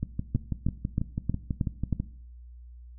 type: two click trains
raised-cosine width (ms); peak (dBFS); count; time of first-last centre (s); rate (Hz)
5; -16 / -13; 13 / 6; 0.03-2 / 0.35-1.927; 6.09 / 3.17
effects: noise-tail reverb RT60 0.6 s tail -17 dB re dry + added 60 Hz sine -44 dBFS peak until 2.98 s